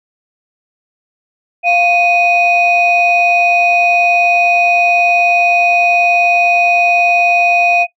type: tone pair together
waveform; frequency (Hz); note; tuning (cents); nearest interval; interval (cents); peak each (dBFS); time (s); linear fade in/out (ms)
sine; 698.5 / 2489; F5 / D#7; 0 / 0; octave + minor seventh; 2200; -10; 1.63-7.87; 50
effects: noise-tail reverb RT60 0.1 s tail -17 dB re dry + tanh soft clip ceiling -2 dBFS